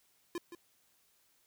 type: tone with echo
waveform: square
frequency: 345.1 Hz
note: F4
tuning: 21 cents flat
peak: -36 dBFS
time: 0.35-0.38 s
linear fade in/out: 2 ms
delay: 170 ms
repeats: 1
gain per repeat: -10 dB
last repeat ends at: 0.55 s
effects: white hiss -71 dBFS RMS until 1.46 s